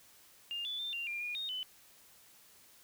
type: tone with pitch steps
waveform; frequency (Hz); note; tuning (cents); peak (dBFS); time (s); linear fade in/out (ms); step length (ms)
sine; 2810 / 3469 / 3579 / 2778 / 2395 / 2438 / 3706 / 3018; F7 / A7 / A7 / F7 / D7 / D#7 / A#7 / F#7; +10 / -25 / +29 / -10 / +33 / -36 / -11 / +34; -36; 0.51-1.63; 0; 140
effects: white hiss -61 dBFS RMS until 2.83 s